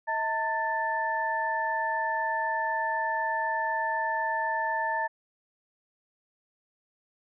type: tone cluster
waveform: sine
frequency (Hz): 640 / 902 / 1762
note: D#5 / A5 / A6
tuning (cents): +49 / +43 / +2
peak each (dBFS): -35 / -28 / -31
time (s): 0.07-5.08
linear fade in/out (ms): 20
effects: none